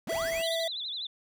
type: linear sweep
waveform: square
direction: up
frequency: 142.2 to 3800 Hz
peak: -36 dBFS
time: 0.07-0.55 s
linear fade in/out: 2 ms
type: tone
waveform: square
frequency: 659.3 Hz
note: E5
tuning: in tune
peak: -30 dBFS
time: 0.09-0.68 s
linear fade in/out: 5 ms
type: band-stop noise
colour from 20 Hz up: pink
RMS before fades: -44 dBFS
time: 0.12-0.42 s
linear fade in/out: 2 ms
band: 7700 to 11000 Hz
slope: 96 dB/octave
type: tone with vibrato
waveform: sine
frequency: 3720 Hz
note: A#7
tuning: 4 cents flat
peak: -33 dBFS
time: 0.43-1.07 s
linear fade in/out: 5 ms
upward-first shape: sine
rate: 12 Hz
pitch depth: 160 cents each way
effects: none